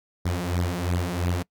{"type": "beating tone pair", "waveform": "sawtooth", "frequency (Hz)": [86.7, 89.6], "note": ["F2", "F2"], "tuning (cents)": [-12, 45], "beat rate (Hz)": 2.9, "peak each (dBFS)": -23, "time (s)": [0.25, 1.43], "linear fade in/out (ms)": 10, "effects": ["noise-tail reverb RT60 0.1 s tail -24 dB re dry"]}